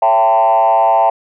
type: tone with frequency modulation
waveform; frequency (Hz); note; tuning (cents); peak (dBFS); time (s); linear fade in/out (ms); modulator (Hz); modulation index
sine; 784; G5; 0; -7; 0.02-1.1; 5; 113; 1.4
effects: tanh soft clip ceiling -4 dBFS